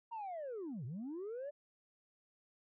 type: linear two-way sweep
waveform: sine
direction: down then up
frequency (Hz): 948 to 110 to 595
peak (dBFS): -39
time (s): 0.11-1.51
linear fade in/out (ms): 20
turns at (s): 0.85
effects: tanh soft clip ceiling -39 dBFS